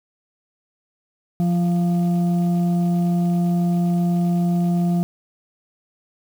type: tone with frequency modulation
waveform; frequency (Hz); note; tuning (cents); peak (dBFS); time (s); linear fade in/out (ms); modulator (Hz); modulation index
sine; 174.61; F3; 0; -16; 1.4-5.03; 0; 520; 0.36
effects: 7-bit